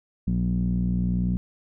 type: tone with low-pass filter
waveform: sawtooth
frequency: 60.5 Hz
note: B1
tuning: 35 cents flat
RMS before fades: -24 dBFS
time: 0.27-1.37 s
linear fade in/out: 0 ms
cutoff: 200 Hz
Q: 7.2
effects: none